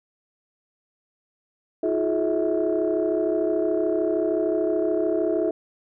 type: tone cluster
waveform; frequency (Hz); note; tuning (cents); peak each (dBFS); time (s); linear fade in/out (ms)
sine; 324.8 / 358.2 / 424 / 646; E4 / F4 / G#4 / E5; -26 / +44 / +36 / -35; -25; 1.83-5.51; 5
effects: tanh soft clip ceiling -13 dBFS